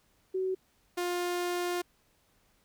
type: tone pair in turn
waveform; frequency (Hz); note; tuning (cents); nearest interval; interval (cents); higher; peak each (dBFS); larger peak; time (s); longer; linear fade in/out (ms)
sine / sawtooth; 375.8 / 353.4; F#4 / F4; +27 / +21; minor second; 106; first; -28 / -26; second; 0.34-0.55 / 0.97-1.82; second; 10
effects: pink hiss -69 dBFS RMS until 2.64 s